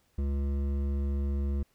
triangle tone with hard clipping, 69.8 Hz, C#2, 13 cents sharp, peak -29 dBFS, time 0.18-1.63 s, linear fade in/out 5 ms, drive 15 dB, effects pink hiss -70 dBFS RMS until 1.74 s

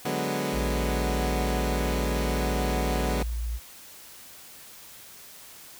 15% pulse chord, G# half-diminished seventh, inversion second, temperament equal, 146.83 / 185 / 207.7 / 246.9 Hz, D3 / F#3 / G#3 / B3, 0 / 0 / 0 / 0 cents, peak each -26 / -26 / -27 / -25 dBFS, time 0.05-3.23 s, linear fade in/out 5 ms
sine tone, 57.4 Hz, A#1, 26 cents flat, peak -27 dBFS, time 0.52-3.6 s, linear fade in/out 50 ms
effects white hiss -47 dBFS RMS until 5.79 s

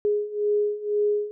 sine beating tone pair, 414.6 / 416.6 Hz, G#4 / G#4, -3 / +5 cents, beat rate 2 Hz, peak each -26 / -23 dBFS, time 0.05-1.31 s, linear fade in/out 0 ms, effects none

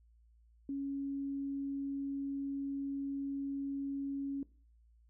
sine tone, 277.2 Hz, C#4, in tune, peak -35 dBFS, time 0.69-4.43 s, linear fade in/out 2 ms, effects noise-tail reverb RT60 0.4 s tail -20 dB re dry + added 57 Hz sine -62 dBFS peak until 5.09 s

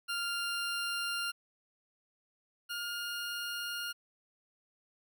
20% pulse tone pair in turn, 1396.9 / 1416.4 Hz, F6 / F6, 0 / +24 cents, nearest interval unison, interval 24 cents, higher second, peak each -28 / -31 dBFS, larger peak first, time 0.08-1.32 / 2.69-3.93 s, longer neither, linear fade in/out 20 ms, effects none

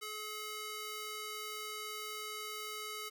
square tone with high-pass filter, 426.9 Hz, G#4, 48 cents sharp, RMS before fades -43 dBFS, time 0.01-3.1 s, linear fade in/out 20 ms, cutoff 1100 Hz, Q 0.53, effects none

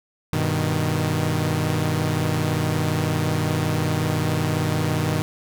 sawtooth chord, G augmented, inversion none, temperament equal, 98 / 123.47 / 155.56 Hz, G2 / B2 / D#3, 0 / 0 / 0 cents, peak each -22 / -22 / -19 dBFS, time 0.33-5.22 s, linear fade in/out 0 ms, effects none

